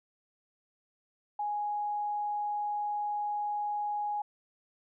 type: tone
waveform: sine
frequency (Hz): 830.6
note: G#5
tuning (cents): 0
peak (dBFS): -30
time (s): 1.39-4.22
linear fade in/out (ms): 5
effects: none